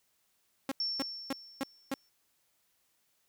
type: tone bursts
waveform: sawtooth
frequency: 271.3 Hz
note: C#4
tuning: 37 cents flat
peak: -27 dBFS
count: 5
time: 0.69-1.94 s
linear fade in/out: 2 ms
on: 26 ms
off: 280 ms
type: tone with exponential decay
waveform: sine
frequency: 5430 Hz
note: F8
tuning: 50 cents flat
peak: -29 dBFS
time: 0.8-2.09 s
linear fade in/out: 1 ms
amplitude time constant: 280 ms
effects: white hiss -74 dBFS RMS until 3.28 s